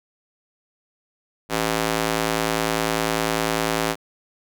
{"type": "tone with high-pass filter", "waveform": "square", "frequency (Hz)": 55, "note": "A1", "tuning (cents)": 0, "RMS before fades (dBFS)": -23, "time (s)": [1.49, 3.96], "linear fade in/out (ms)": 50, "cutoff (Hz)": 300, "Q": 0.53, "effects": []}